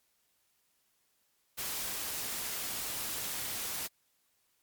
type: noise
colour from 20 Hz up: white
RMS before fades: -37 dBFS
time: 1.57-3.88 s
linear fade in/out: 20 ms
effects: white hiss -74 dBFS RMS until 4.62 s + MP3 96 kbps